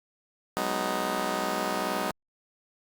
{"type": "chord", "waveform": "10% pulse", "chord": "G# minor seventh", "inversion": "third", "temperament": "just", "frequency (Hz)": [186.89, 207.7, 249.2, 311.5], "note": ["F#3", "G#3", "B3", "D#4"], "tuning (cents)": [18, 0, 16, 2], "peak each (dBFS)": -26, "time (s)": [0.57, 2.11], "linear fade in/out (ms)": 0, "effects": ["Opus 48 kbps"]}